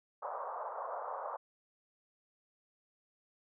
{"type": "band-pass noise", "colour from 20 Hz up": "white", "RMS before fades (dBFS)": -41, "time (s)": [0.22, 1.37], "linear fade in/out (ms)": 10, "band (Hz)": [510, 1200], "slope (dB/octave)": 48, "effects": []}